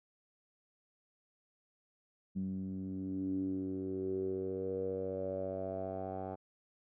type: tone with low-pass filter sweep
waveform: 10% pulse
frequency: 94.7 Hz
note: F#2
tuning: 41 cents sharp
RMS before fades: -38 dBFS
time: 2.35-6.36 s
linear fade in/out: 20 ms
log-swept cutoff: 200 to 820 Hz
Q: 6.8
effects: none